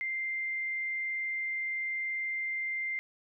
sine tone, 2093 Hz, C7, in tune, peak -31 dBFS, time 0.01-2.99 s, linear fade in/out 0 ms, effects none

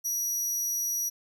sawtooth tone, 5800 Hz, F#8, 35 cents flat, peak -25 dBFS, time 0.04-1.1 s, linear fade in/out 20 ms, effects none

